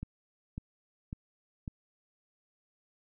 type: click train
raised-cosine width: 5 ms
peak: -25 dBFS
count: 4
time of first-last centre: 0.03-1.678 s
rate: 1.82 Hz
effects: none